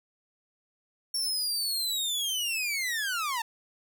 sawtooth linear sweep, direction down, 5500 to 880 Hz, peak -25 dBFS, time 1.14-3.42 s, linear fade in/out 5 ms, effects none

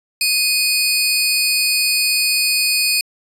25% pulse tone pair together, 2489 / 4432 Hz, D#7 / C#8, 0 / -1 cents, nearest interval minor seventh, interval 999 cents, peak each -13 dBFS, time 0.21-3.01 s, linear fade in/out 2 ms, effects resampled to 32000 Hz

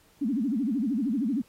sine tone with vibrato, 246.9 Hz, B3, in tune, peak -24 dBFS, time 0.21-1.42 s, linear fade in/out 10 ms, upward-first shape sine, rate 13 Hz, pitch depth 300 cents each way, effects pink hiss -61 dBFS RMS until 1.48 s + AAC 48 kbps

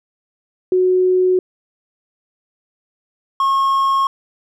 sine / triangle tone pair in turn, 368.1 / 1086 Hz, F#4 / C#6, -9 / -36 cents, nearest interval octave + perfect fifth, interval 1873 cents, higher second, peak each -11 dBFS, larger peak neither, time 0.72-1.39 / 3.4-4.07 s, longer neither, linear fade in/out 2 ms, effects none

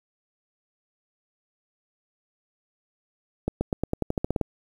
accelerating click train, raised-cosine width 2 ms, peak -11 dBFS, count 12, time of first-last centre 3.48-4.413 s, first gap 130 ms, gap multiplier 0.91, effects 8-bit

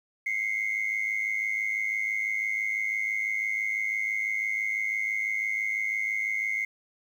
sine tone pair together, 2068 / 2174 Hz, C7 / C#7, -21 / -34 cents, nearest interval minor second, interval 87 cents, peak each -28 dBFS, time 0.26-6.65 s, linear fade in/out 5 ms, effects tanh soft clip ceiling -21 dBFS + 9-bit

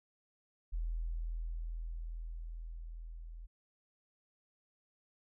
sine tone with level ramp, 41.2 Hz, E1, in tune, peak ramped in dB -33 to -45 dBFS, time 0.72-3.47 s, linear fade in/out 20 ms, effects none

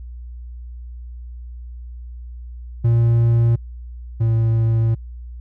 triangle tone pair in turn, 116.54 / 113.35 Hz, A#2 / A#2, 0 / -48 cents, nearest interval unison, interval 48 cents, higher first, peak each -10 / -12 dBFS, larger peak first, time 2.84-3.56 / 4.2-4.95 s, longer second, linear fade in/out 10 ms, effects added 60 Hz sine -31 dBFS peak until 5.4 s

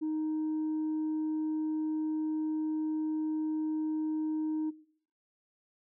sine tone, 311.1 Hz, D#4, in tune, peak -28 dBFS, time 0.01-4.71 s, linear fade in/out 20 ms, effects noise-tail reverb RT60 0.6 s tail -20 dB re dry + tanh soft clip ceiling -28 dBFS

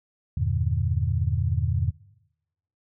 sine chord, E half-diminished seventh, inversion none, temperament just, 82.41 / 98.89 / 118.67 / 148.33 Hz, E2 / G2 / Bb2 / D3, 0 / +16 / +31 / +18 cents, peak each -26 / -27 / -27 / -31 dBFS, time 0.37-1.91 s, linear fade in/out 5 ms, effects noise-tail reverb RT60 0.9 s tail -22 dB re dry

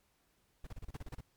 brown noise bursts, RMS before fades -43 dBFS, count 10, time 0.64-1.209 s, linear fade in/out 5 ms, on 29 ms, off 31 ms, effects pink hiss -74 dBFS RMS until 1.36 s + MP3 96 kbps

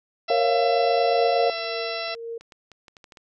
harmonic tone, 670 Hz, E5, 28 cents sharp, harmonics 1 / 2 / 3 / 4 / 5 / 6 / 7 / 8, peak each -31 / -36 / -37 / -35 / -41 / -36 / -41 / -37 dBFS, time 0.28-2.15 s, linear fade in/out 10 ms
sine chord, Bb minor, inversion none, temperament equal with one note detuned, 466.2 / 551.5 / 698.5 Hz, Bb4 / Db5 / F5, 0 / -9 / 0 cents, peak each -23 / -24 / -21 dBFS, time 0.3-1.5 s, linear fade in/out 2 ms
sine tone with tremolo, 461.6 Hz, A#4, 17 cents flat, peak -29 dBFS, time 1.14-2.38 s, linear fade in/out 5 ms, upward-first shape triangle, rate 1.9 Hz, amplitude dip 90%
clicks, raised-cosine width 0.2 ms, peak -29 dBFS, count 12, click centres 1.583 / 1.644 / 2.081 / 2.15 / 2.41 / 2.522 / 2.717 / 2.882 / 2.968 / 3.042 / 3.122 / 3.172 s
effects none

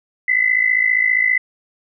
sine tone pair together, 1991 / 2046 Hz, B6 / C7, +14 / -39 cents, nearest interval unison, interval 47 cents, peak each -16 dBFS, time 0.28-1.38 s, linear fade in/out 5 ms, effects none

